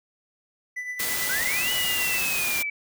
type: tone with tremolo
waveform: triangle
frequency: 1990 Hz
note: B6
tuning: 13 cents sharp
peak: -26 dBFS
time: 0.76-2.19 s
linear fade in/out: 10 ms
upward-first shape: triangle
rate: 8.9 Hz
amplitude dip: 60%
type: noise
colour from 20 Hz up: white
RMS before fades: -28 dBFS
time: 0.99-2.63 s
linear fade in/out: 10 ms
type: linear two-way sweep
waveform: sine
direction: up then down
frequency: 1440 to 2960 to 2281 Hz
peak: -26 dBFS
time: 1.29-2.7 s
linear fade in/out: 5 ms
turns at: 1.72 s
effects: none